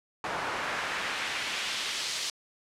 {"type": "noise with band-pass filter sweep", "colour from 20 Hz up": "pink", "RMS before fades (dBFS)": -33, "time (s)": [0.24, 2.3], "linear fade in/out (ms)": 2, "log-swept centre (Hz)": [1000, 4900], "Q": 1.1, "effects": ["low-pass 11000 Hz 12 dB/octave"]}